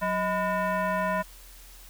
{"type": "tone with frequency modulation", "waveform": "sine", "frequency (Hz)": 185, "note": "F#3", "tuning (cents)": 0, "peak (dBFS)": -24, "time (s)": [0.01, 1.23], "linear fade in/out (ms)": 20, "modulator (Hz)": 816, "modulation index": 1.7, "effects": ["added 42 Hz sine -48 dBFS peak until 1.89 s", "white hiss -51 dBFS RMS until 1.89 s"]}